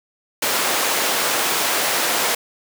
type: high-pass noise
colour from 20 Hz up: pink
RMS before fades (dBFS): -20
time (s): 0.42-2.35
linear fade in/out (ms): 5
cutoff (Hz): 480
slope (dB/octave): 12
effects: none